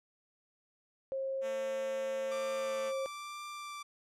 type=tone; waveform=sine; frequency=536 Hz; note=C5; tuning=42 cents sharp; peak=-33 dBFS; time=1.12-3.06 s; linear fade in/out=0 ms
type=tone with pitch glide; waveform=5% pulse; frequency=225 to 221.9 Hz; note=A3 to A3; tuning=+39 to +15 cents; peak=-33 dBFS; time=1.41-2.93 s; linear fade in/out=50 ms; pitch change=-24 cents; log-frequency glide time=2.54-2.75 s
type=tone with vibrato; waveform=sawtooth; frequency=1175 Hz; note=D6; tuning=1 cent sharp; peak=-38 dBFS; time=2.31-3.83 s; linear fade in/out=10 ms; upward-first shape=triangle; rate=1.1 Hz; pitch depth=14 cents each way
effects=low-pass 10000 Hz 12 dB/octave